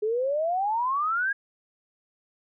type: exponential sweep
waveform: sine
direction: up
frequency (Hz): 415.3 to 1661.2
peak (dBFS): -23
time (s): 0.02-1.33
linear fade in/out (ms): 10
effects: none